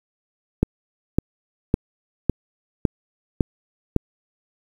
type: click train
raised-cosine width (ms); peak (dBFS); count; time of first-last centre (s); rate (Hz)
3; -3; 7; 0.63-3.963; 1.8
effects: 7-bit